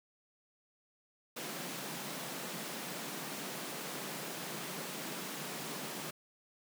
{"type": "high-pass noise", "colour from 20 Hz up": "pink", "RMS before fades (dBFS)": -42, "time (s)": [1.36, 6.11], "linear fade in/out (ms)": 10, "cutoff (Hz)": 140, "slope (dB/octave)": 96, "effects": []}